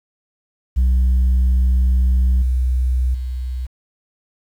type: tone with level steps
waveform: sine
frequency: 63.1 Hz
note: B1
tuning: 38 cents sharp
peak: -9 / -13 / -21 dBFS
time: 0.76-3.67 s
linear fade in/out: 20 ms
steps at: 2.42 / 3.14 s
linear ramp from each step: 5 ms
effects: tanh soft clip ceiling -11 dBFS + 8-bit